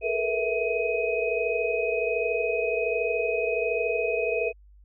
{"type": "tone cluster", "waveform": "sine", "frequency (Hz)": [429.1, 462, 483.3, 655, 2515], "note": ["A4", "A#4", "B4", "E5", "D#7"], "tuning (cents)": [-43, -16, -38, -11, 18], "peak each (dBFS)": -30, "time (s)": [0.01, 4.53], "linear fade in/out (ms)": 50, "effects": ["added 50 Hz sine -50 dBFS peak until 4.84 s"]}